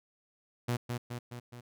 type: tone with echo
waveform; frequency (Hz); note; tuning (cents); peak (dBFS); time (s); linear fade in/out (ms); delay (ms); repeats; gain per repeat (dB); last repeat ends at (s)
sawtooth; 121.1; B2; -34; -25; 0.68-0.77; 10; 210; 4; -4; 1.61
effects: none